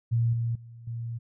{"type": "tone with level steps", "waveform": "sine", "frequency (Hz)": 116.54, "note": "A#2", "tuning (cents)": 0, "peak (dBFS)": [-21, -25, -43, -31], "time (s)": [0.11, 1.19], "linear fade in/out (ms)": 20, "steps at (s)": [0.33, 0.55, 0.87], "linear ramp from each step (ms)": 5, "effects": []}